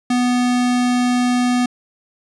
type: tone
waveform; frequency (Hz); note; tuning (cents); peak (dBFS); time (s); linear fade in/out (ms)
square; 246.8; B3; -1; -15; 0.1-1.66; 5
effects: resampled to 22050 Hz